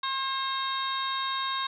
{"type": "harmonic tone", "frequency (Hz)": 535, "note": "C5", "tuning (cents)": 38, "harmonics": [2, 3, 4, 5, 6, 7, 8], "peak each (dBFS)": [-30, -37, -43, -45, -44, -34, -42], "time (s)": [0.03, 1.67], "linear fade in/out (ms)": 5, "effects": []}